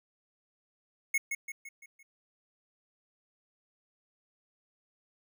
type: tone with echo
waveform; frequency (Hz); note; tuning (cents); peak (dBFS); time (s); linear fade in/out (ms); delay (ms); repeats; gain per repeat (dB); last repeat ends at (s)
square; 2181; C#7; -29; -26; 1.14-1.18; 5; 170; 5; -6; 2.03
effects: none